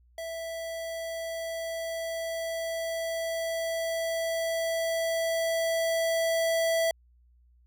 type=tone with level ramp; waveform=square; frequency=659 Hz; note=E5; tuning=1 cent flat; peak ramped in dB=-35 to -24 dBFS; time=0.18-6.91 s; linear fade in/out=2 ms; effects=added 60 Hz sine -58 dBFS peak until 7.66 s